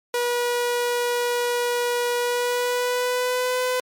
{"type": "tone with pitch glide", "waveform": "sawtooth", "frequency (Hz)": [483.8, 504.3], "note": ["B4", "B4"], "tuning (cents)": [-36, 36], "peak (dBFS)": -17, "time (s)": [0.14, 3.8], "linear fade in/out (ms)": 2, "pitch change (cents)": 72, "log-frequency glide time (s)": [2.18, 3.61], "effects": ["MP3 96 kbps"]}